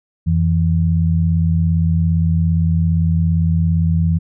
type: tone pair together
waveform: sine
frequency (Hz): 87.31 / 164.82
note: F2 / E3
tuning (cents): 0 / 0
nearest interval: major seventh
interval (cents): 1100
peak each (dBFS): -15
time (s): 0.26-4.19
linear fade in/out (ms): 20
effects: none